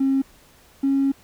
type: tone pair in turn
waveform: triangle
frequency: 269.9 / 273.8 Hz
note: C#4 / C#4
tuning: -46 / -21 cents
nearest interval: unison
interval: 25 cents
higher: second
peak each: -13 dBFS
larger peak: neither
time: 0-0.22 / 0.83-1.12 s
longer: second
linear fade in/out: 10 ms
effects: tanh soft clip ceiling -14 dBFS + pink hiss -53 dBFS RMS until 1.23 s